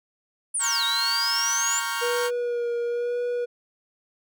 sine exponential two-way sweep, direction down then up, 10150 to 3729 to 7270 Hz, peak -23 dBFS, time 0.54-1.8 s, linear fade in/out 10 ms, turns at 0.84 s
sawtooth chord, G half-diminished seventh, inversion first, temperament equal, 932.3 / 1108.7 / 1396.9 / 1568 Hz, Bb5 / Db6 / F6 / G6, 0 / 0 / 0 / 0 cents, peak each -28 dBFS, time 0.59-2.31 s, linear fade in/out 50 ms
triangle tone with vibrato, 480 Hz, B4, 49 cents flat, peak -22 dBFS, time 2.01-3.46 s, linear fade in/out 20 ms, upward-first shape sine, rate 1 Hz, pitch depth 22 cents each way
effects none

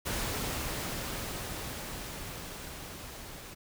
pink noise with level ramp, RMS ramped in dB -33 to -46 dBFS, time 0.05-3.55 s, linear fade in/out 20 ms, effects none

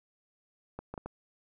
clicks, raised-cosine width 1 ms, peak -25 dBFS, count 4, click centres 0.79 / 0.94 / 0.978 / 1.06 s, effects none

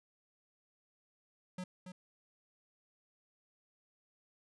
square tone with echo, 182.9 Hz, F#3, 20 cents flat, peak -40 dBFS, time 1.58-1.64 s, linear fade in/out 5 ms, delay 280 ms, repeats 1, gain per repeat -7 dB, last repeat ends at 1.92 s, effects resampled to 24000 Hz

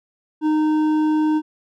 sine tone with hard clipping, 308.3 Hz, D#4, 16 cents flat, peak -17 dBFS, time 0.41-1.42 s, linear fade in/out 50 ms, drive 7 dB, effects none

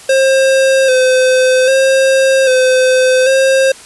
square tone with vibrato, 523.3 Hz, C5, in tune, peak -8 dBFS, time 0.09-3.72 s, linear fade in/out 5 ms, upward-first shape square, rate 0.63 Hz, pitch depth 32 cents each way, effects white hiss -35 dBFS RMS until 3.85 s + resampled to 24000 Hz

